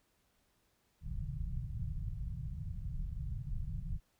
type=low-pass noise; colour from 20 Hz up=pink; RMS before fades=-39 dBFS; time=1.01-4 s; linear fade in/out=50 ms; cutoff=160 Hz; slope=48 dB/octave; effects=pink hiss -75 dBFS RMS until 4.19 s